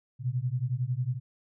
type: beating tone pair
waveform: sine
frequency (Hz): 120.1 / 131.1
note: B2 / C3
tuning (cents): -48 / +4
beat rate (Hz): 11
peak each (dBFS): -30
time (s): 0.19-1.2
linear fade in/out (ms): 50
effects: none